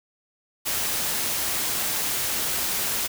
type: noise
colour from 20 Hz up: white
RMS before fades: -26 dBFS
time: 0.65-3.08 s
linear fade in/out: 20 ms
effects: none